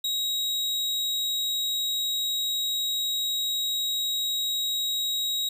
40% pulse tone, 3812 Hz, A#7, 38 cents sharp, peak -24 dBFS, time 0.04-5.49 s, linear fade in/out 5 ms, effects none

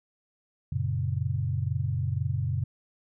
sine chord, F# major, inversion none, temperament equal, 92.5 / 116.54 / 138.59 Hz, F#2 / A#2 / C#3, 0 / 0 / 0 cents, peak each -30 dBFS, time 0.72-2.64 s, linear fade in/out 5 ms, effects none

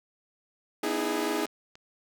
sawtooth chord, E major seventh, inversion second, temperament equal with one note detuned, 246.9 / 304.7 / 329.6 / 415.3 Hz, B3 / D#4 / E4 / G#4, 0 / -36 / 0 / 0 cents, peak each -33 / -28 / -29 / -27 dBFS, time 0.83-1.46 s, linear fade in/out 5 ms
click train, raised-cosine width 0.2 ms, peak -32 dBFS, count 4, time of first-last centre 0.89-1.755 s, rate 3.47 Hz
effects none

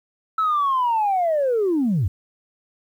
sine linear sweep, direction down, 1318.5 to 77.78 Hz, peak -16 dBFS, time 0.38-2.08 s, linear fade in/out 5 ms, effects tanh soft clip ceiling -14 dBFS + 9-bit

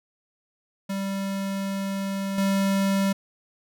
square tone with level steps, 195.6 Hz, G3, 4 cents flat, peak -27 / -21 dBFS, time 0.89-3.13 s, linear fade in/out 10 ms, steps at 2.38 s, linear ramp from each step 2 ms, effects none

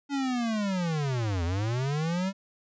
square linear two-way sweep, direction down then up, 286.3 to 81.7 to 198.1 Hz, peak -27 dBFS, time 0.09-2.33 s, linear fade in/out 50 ms, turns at 1.44 s, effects resampled to 16000 Hz

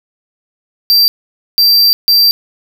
square tone bursts at uneven times, 4699 Hz, D8, in tune, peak -6 dBFS, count 3, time 0.9-1.08 / 1.58-1.93 / 2.08-2.31 s, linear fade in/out 0 ms, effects none

